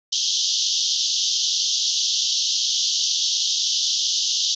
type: band-pass noise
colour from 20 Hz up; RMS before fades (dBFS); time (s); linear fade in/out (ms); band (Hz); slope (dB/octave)
white; -22; 0.12-4.55; 10; 3000 to 6400; 96
effects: none